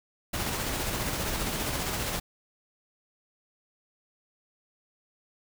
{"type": "noise with tremolo", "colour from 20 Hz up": "pink", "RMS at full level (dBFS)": -30, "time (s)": [0.33, 2.2], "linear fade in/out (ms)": 10, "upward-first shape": "square", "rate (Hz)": 15, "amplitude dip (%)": 25, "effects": []}